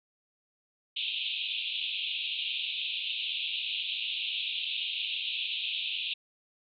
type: band-pass noise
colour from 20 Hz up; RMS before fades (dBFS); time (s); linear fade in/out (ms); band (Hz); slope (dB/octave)
white; -34; 0.96-6.14; 10; 2500 to 3800; 96
effects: none